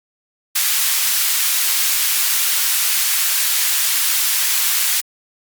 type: high-pass noise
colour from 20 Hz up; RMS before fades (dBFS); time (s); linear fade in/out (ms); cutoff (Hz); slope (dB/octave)
white; -17; 0.55-5.01; 10; 1500; 12
effects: Opus 48 kbps